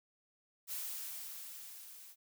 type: noise with level ramp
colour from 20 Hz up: blue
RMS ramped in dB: -40 to -55 dBFS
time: 0.67-2.16 s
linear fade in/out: 50 ms
effects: none